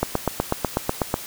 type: click train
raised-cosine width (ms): 1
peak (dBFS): -5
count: 10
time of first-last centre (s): 0.03-1.141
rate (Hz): 8.1
effects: white hiss -36 dBFS RMS until 1.26 s